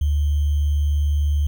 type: tone with sample-and-hold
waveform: sine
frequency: 73.4 Hz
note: D2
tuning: in tune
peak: -16 dBFS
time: 0.01-1.47 s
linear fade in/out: 5 ms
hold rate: 3150 Hz
effects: none